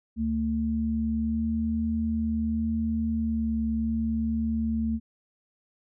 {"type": "tone pair together", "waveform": "sine", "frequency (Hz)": [75.02, 224.8], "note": ["D2", "A3"], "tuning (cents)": [37, 37], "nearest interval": "octave + perfect fifth", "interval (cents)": 1900, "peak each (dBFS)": [-31, -25], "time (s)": [0.16, 5], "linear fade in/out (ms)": 50, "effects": []}